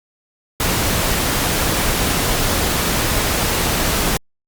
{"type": "noise", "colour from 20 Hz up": "pink", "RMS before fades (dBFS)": -18, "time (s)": [0.6, 4.17], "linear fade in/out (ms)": 2, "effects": ["Opus 48 kbps"]}